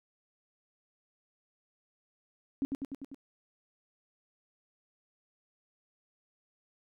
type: tone with echo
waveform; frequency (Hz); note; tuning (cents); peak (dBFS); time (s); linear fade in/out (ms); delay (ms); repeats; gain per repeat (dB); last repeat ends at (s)
sine; 274; C#4; -20; -27; 2.62-2.65; 0; 99; 5; -3; 3.145
effects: none